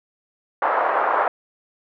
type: band-pass noise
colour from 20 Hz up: pink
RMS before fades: -20 dBFS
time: 0.62-1.28 s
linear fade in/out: 2 ms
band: 580 to 1400 Hz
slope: 24 dB/octave
effects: none